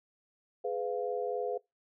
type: chord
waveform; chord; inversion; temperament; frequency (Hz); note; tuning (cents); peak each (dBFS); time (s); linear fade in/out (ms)
sine; F diminished; first; just; 419.1 / 502.9 / 698.5; Ab4 / Cb5 / F5; +16 / +31 / 0; -35 / -34 / -38; 0.64-1.58; 10
effects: noise-tail reverb RT60 0.2 s tail -23 dB re dry